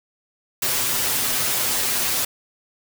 white noise with comb filter, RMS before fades -22 dBFS, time 0.62-2.25 s, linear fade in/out 5 ms, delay 7.9 ms, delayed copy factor +0.8, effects none

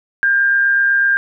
sine tone with amplitude modulation, 1600 Hz, G6, 35 cents sharp, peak -9 dBFS, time 0.23-1.17 s, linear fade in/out 0 ms, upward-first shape sine, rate 128 Hz, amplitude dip 40%, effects none

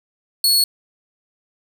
sawtooth tone, 4370 Hz, C#8, 26 cents flat, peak -10 dBFS, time 0.44-0.64 s, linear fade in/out 2 ms, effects none

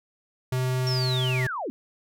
square tone with vibrato, 128.1 Hz, C3, 36 cents flat, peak -24 dBFS, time 0.52-1.47 s, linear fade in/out 5 ms, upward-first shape triangle, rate 20 Hz, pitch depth 9 cents each way
sine linear sweep, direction down, 5540 to 216.3 Hz, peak -28 dBFS, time 0.87-1.7 s, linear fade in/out 0 ms
effects none

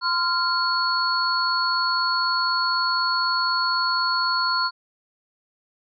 sine tone cluster, 1030 / 1390 / 4382 Hz, C6 / F6 / C#8, -28 / -9 / -21 cents, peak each -24 dBFS, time 0.01-4.71 s, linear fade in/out 50 ms, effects none

